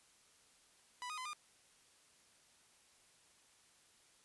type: tone with pitch steps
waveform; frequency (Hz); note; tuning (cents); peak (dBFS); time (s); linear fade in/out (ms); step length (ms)
sawtooth; 989 / 1241 / 1021 / 1210; B5 / D#6 / C6 / D#6; +2 / -5 / -43 / -49; -39; 1.02-1.332; 0; 78
effects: white hiss -68 dBFS RMS until 4.24 s + resampled to 24000 Hz